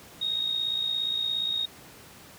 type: tone with amplitude modulation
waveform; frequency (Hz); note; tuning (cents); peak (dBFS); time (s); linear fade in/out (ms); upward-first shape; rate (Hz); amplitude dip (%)
sine; 3740; A#7; +5; -23; 0.21-1.66; 10; sine; 57.2; 60
effects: pink hiss -49 dBFS RMS until 2.38 s + high-pass 80 Hz 12 dB/octave